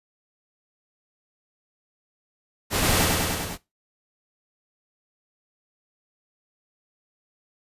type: noise with echo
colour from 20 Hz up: pink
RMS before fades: -23 dBFS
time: 2.7-3.08 s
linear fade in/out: 50 ms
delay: 100 ms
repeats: 5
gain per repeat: -2 dB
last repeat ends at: 3.58 s
effects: noise-tail reverb RT60 0.2 s tail -18 dB re dry + resampled to 32000 Hz